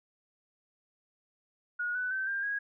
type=tone with pitch steps; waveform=sine; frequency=1447 / 1494.6 / 1543.7 / 1594.5 / 1646.9 Hz; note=F#6 / F#6 / G6 / G6 / G#6; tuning=-39 / +17 / -27 / +29 / -15 cents; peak=-30 dBFS; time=1.79-2.59 s; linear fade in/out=10 ms; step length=160 ms; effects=none